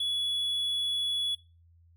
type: tone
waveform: triangle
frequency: 3393 Hz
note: G#7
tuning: 36 cents sharp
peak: -26 dBFS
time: 0-1.35 s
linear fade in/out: 5 ms
effects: noise-tail reverb RT60 0.3 s tail -19 dB re dry + added 84 Hz sine -57 dBFS peak until 1.96 s